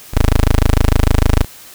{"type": "tone", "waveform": "15% pulse", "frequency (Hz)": 26.61, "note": "G#0", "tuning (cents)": 43, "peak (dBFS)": -3, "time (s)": [0.13, 1.45], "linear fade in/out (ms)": 20, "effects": ["white hiss -38 dBFS RMS until 1.74 s"]}